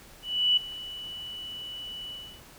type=tone with ADSR envelope; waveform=sine; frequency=2960 Hz; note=F#7; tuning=in tune; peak=-18 dBFS; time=0.22-2.43 s; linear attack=350 ms; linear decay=8 ms; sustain=-18 dB; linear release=330 ms; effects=pink hiss -51 dBFS RMS until 2.58 s